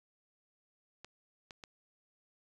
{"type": "clicks", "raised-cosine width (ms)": 0.2, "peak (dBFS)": -30, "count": 3, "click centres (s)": [1.046, 1.508, 1.638], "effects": ["resampled to 24000 Hz"]}